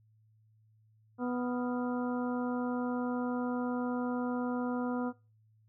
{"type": "harmonic tone with a mistuned harmonic", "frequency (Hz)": 246.9, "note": "B3", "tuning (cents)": 0, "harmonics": [1, 2, 3, 4, 5, 6], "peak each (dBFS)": [-32, -38, -42, -44, -46, -48], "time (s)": [1.18, 5.13], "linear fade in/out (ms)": 50, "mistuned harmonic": 6, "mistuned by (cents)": -100, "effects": ["noise-tail reverb RT60 0.3 s tail -21 dB re dry", "added 109 Hz sine -63 dBFS peak until 5.68 s"]}